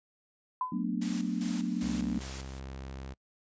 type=tone with exponential decay; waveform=sine; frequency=1011 Hz; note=B5; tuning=40 cents sharp; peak=-26 dBFS; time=0.61-0.84 s; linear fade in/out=2 ms; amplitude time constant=48 ms
type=chord; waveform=sine; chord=B minor seventh; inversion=second; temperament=equal with one note detuned; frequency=185 / 224.1 / 246.9 / 293.7 Hz; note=F#3 / A3 / B3 / D4; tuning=0 / +32 / 0 / 0 cents; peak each=-34 / -34 / -35 / -37 dBFS; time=0.72-2.19 s; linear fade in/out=5 ms
type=noise with tremolo; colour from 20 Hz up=white; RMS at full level=-42 dBFS; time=1.01-2.6 s; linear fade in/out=10 ms; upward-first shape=square; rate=2.5 Hz; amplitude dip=70%
type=tone with pitch glide; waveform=sawtooth; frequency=66 to 66.57 Hz; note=C2 to C2; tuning=+16 to +31 cents; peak=-36 dBFS; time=1.82-3.14 s; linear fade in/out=10 ms; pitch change=+15 cents; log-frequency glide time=2.08-2.16 s
effects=noise-tail reverb RT60 0.1 s tail -26 dB re dry + resampled to 16000 Hz